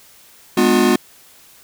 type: chord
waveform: square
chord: G# diminished seventh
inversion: none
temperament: just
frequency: 207.7 / 249.2 / 299 / 358.8 Hz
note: G#3 / B3 / D4 / F4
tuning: 0 / +16 / +31 / +47 cents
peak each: -19 / -17 / -22 / -16 dBFS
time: 0.57-0.96 s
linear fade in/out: 5 ms
effects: white hiss -47 dBFS RMS until 1.63 s